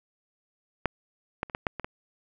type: clicks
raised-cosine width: 0.5 ms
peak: -9 / -13 / -28 / -14 / -10 / -19 / -18 dBFS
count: 7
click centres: 0.857 / 1.431 / 1.498 / 1.549 / 1.668 / 1.797 / 1.845 s
effects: none